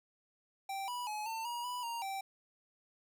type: tone with pitch steps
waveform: square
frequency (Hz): 781 / 979 / 848 / 899 / 955 / 986 / 934 / 778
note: G5 / B5 / G#5 / A5 / A#5 / B5 / A#5 / G5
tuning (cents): -7 / -15 / +36 / +37 / +42 / -3 / +3 / -13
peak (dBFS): -38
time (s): 0.69-2.21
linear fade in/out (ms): 5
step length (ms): 190
effects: none